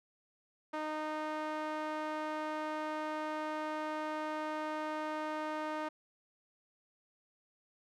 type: tone with band-pass filter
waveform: sawtooth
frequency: 308 Hz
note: D#4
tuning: 17 cents flat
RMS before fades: -38 dBFS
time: 0.73-5.89 s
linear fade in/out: 10 ms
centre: 980 Hz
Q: 1.1
effects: none